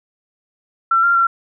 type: tone with pitch steps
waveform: sine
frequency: 1348 / 1387 / 1363 Hz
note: E6 / F6 / F6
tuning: +38 / -12 / -43 cents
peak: -11 dBFS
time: 0.91-1.27 s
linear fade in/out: 5 ms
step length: 120 ms
effects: none